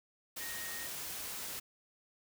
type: tone in noise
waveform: sine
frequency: 1864.7 Hz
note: A#6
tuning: in tune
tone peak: -45 dBFS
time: 0.4-0.87 s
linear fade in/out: 10 ms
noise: white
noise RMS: -42 dBFS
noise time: 0.36-1.6 s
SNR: -6 dB
effects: none